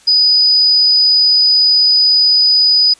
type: tone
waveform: sine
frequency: 4969 Hz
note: D#8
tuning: 3 cents flat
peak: -7 dBFS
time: 0.07-2.94 s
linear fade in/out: 10 ms
effects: white hiss -46 dBFS RMS until 2.99 s + resampled to 22050 Hz